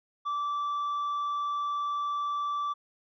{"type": "tone with tanh clipping", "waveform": "sine", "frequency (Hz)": 1163, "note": "D6", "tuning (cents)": -17, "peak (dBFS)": -29, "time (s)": [0.25, 2.74], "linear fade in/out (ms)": 20, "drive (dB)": 3, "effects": []}